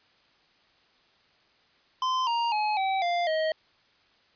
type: tone with pitch steps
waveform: square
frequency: 1032 / 935.5 / 848 / 768.7 / 696.8 / 631.6 Hz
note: C6 / A#5 / G#5 / G5 / F5 / D#5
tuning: -24 / +6 / +36 / -34 / -4 / +26 cents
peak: -25 dBFS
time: 2.02-3.52 s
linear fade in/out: 2 ms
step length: 250 ms
effects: white hiss -63 dBFS RMS until 4.35 s + resampled to 11025 Hz